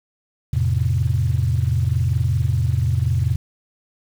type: chord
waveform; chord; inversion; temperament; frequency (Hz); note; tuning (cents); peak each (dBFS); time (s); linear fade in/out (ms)
sine; F major; none; equal with one note detuned; 85.56 / 110 / 130.81; F2 / A2 / C3; -35 / 0 / 0; -20; 0.53-3.36; 5
effects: tanh soft clip ceiling -8 dBFS + 7-bit